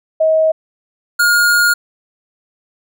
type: tone pair in turn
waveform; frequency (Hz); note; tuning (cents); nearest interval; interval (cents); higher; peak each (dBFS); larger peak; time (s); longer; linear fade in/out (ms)
sine / square; 635 / 1425.5; D#5 / F6; +35 / +35; octave + major second; 1400; second; -9 / -10; first; 0.2-0.52 / 1.19-1.74; second; 10
effects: none